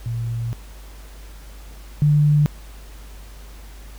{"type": "tone pair in turn", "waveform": "sine", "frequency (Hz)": [116.54, 148.18], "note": ["A#2", "D3"], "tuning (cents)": [0, 16], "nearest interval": "major third", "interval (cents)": 416, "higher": "second", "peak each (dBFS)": [-22, -12], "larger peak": "second", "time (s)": [[0.06, 0.53], [2.02, 2.46]], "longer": "first", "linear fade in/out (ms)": 0, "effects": ["added 50 Hz sine -37 dBFS peak until 3.98 s", "pink hiss -47 dBFS RMS until 3.98 s"]}